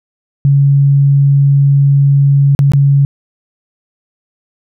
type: tone with dropouts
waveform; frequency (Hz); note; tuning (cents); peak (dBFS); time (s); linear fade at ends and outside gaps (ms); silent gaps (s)
sine; 140; C#3; +18; -5; 0.45-3.05; 0; 2.55-2.591 / 2.719-2.735
effects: none